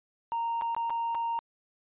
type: tone with dropouts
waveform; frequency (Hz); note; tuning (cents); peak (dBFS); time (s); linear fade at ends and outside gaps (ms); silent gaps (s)
sine; 927; A#5; -10; -26; 0.32-1.39; 0; 0.612-0.62 / 0.748-0.765 / 0.897-0.904 / 1.147-1.151
effects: tanh soft clip ceiling -26 dBFS + resampled to 8000 Hz